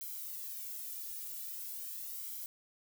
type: noise with flanger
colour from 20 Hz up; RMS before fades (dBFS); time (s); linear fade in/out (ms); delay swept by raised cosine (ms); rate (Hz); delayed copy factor
violet; -43; 0.01-2.46; 0; 1.1 to 1.95; 0.42; -0.7
effects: none